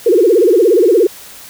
sine tone with vibrato, 406.5 Hz, G#4, 37 cents flat, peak -6 dBFS, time 0.06-1.07 s, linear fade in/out 5 ms, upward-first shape sine, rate 17 Hz, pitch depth 300 cents each way, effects white hiss -35 dBFS RMS until 1.49 s

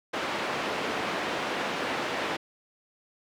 pink band-pass noise, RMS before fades -31 dBFS, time 0.13-2.37 s, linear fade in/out 10 ms, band 320 to 2900 Hz, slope 12 dB/octave, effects none

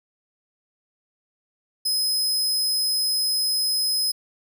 sawtooth tone, 5080 Hz, D#8, 35 cents sharp, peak -18 dBFS, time 1.85-4.12 s, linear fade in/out 10 ms, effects none

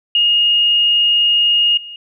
sine tone with level steps, 2854 Hz, F7, 37 cents sharp, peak -10 / -29 dBFS, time 0.15-1.96 s, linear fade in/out 2 ms, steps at 1.77 s, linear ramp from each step 5 ms, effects none

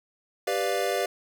square chord, G dominant seventh, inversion none, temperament equal, 392 / 493.9 / 587.3 / 698.5 Hz, G4 / B4 / D5 / F5, 0 / 0 / 0 / 0 cents, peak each -31 dBFS, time 0.47-1.06 s, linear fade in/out 5 ms, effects none

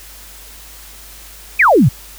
sine exponential sweep, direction down, 2605 to 103.83 Hz, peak -6 dBFS, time 1.59-1.89 s, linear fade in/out 10 ms, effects added 50 Hz sine -40 dBFS peak until 2.18 s + white hiss -38 dBFS RMS until 2.18 s

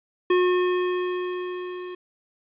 square tone with level ramp, 361.5 Hz, F#4, 40 cents flat, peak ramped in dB -17 to -34 dBFS, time 0.3-1.95 s, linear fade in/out 5 ms, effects resampled to 8000 Hz + 9-bit

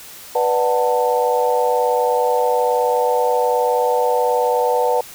sine chord, B minor seventh, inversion none, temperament just, 493.9 / 592.7 / 740.8 / 889 Hz, B4 / D5 / F#5 / A5, 0 / +16 / +2 / +18 cents, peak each -17 / -23 / -22 / -20 dBFS, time 0.35-5.01 s, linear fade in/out 5 ms, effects white hiss -38 dBFS RMS until 5.14 s

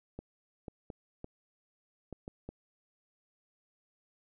clicks, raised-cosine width 2 ms, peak -28 dBFS, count 7, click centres 0.19 / 0.682 / 0.902 / 1.244 / 2.127 / 2.279 / 2.49 s, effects none

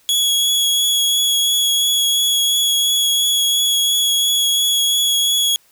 sawtooth tone with vibrato, 3350 Hz, G#7, 14 cents sharp, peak -11 dBFS, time 0.09-5.56 s, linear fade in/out 0 ms, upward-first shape triangle, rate 2.9 Hz, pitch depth 14 cents each way, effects white hiss -55 dBFS RMS until 5.71 s

